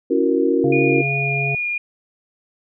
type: chord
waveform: sine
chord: F# dominant seventh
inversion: second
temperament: equal with one note detuned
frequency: 277.2 / 333.8 / 370 / 466.2 Hz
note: C#4 / E4 / F#4 / A#4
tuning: 0 / +22 / 0 / 0 cents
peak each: -20 dBFS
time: 0.1-1.02 s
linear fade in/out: 10 ms
type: harmonic tone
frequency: 138.59 Hz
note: C#3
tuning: in tune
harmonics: 1 / 3 / 5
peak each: -22 / -29 / -28 dBFS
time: 0.64-1.55 s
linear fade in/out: 2 ms
type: tone with vibrato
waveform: sine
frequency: 2435 Hz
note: D#7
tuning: 38 cents flat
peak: -20 dBFS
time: 0.72-1.78 s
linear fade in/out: 5 ms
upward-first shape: triangle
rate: 2.8 Hz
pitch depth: 13 cents each way
effects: none